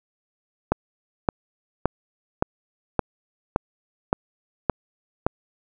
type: click train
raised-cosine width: 1 ms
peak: -4 dBFS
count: 9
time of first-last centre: 0.72-5.265 s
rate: 1.76 Hz
effects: none